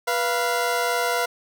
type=tone pair together; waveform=20% pulse; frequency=488.6 / 691 Hz; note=B4 / F5; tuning=-19 / -19 cents; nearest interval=tritone; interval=600 cents; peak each=-19 dBFS; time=0.07-1.26 s; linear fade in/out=10 ms; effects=none